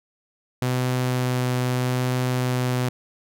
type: tone with vibrato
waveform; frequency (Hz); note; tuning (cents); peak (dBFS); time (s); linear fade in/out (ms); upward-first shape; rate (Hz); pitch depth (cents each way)
sawtooth; 126.1; B2; +36; -17; 0.62-2.89; 2; triangle; 0.8; 9
effects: none